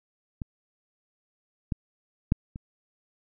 clicks, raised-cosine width 5 ms, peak -21 / -15 / -8 / -25 dBFS, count 4, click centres 0.418 / 1.722 / 2.321 / 2.559 s, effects none

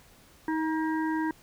harmonic tone with a mistuned harmonic, 316.3 Hz, D#4, 29 cents sharp, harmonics 1 / 3 / 5 / 6, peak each -27 / -33 / -38 / -42 dBFS, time 0.48-1.31 s, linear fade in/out 2 ms, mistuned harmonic 5, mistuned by +24 cents, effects pink hiss -57 dBFS RMS until 1.42 s

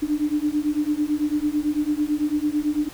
sine beating tone pair, 294.3 / 303.3 Hz, D4 / D#4, +4 / -44 cents, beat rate 9 Hz, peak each -23 dBFS, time 0.02-2.89 s, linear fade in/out 10 ms, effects pink hiss -43 dBFS RMS until 2.93 s

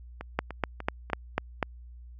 two click trains, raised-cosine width 0.5 ms, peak -10 / -22 dBFS, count 6 / 4, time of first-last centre 0.39-1.628 / 0.21-1.1 s, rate 4.04 / 3.37 Hz, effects added 60 Hz sine -44 dBFS peak until 2.19 s

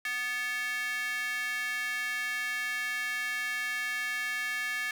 square tone with high-pass filter, 246.9 Hz, B3, in tune, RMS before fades -33 dBFS, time 0.05-4.91 s, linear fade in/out 2 ms, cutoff 1900 Hz, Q 7.7, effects none

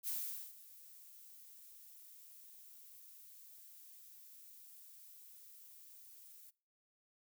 violet noise with ADSR envelope, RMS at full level -39 dBFS, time 0.03-6.51 s, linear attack 47 ms, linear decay 450 ms, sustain -19 dB, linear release 18 ms, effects noise-tail reverb RT60 0.4 s tail -23 dB re dry

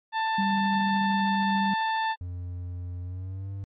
harmonic tone, 887 Hz, A5, 14 cents sharp, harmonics 1 / 2 / 3 / 4 / 5, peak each -25 / -31 / -41 / -39 / -45 dBFS, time 0.12-2.16 s, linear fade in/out 50 ms
sine tone, 196.8 Hz, G3, 7 cents sharp, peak -25 dBFS, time 0.38-1.74 s, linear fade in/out 5 ms
triangle tone with pitch glide, 88.9 to 98.07 Hz, F2 to G2, +31 to +1 cents, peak -30 dBFS, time 2.21-3.64 s, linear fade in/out 0 ms, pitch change +170 cents, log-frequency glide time 3.01-3.51 s
effects MP3 32 kbps

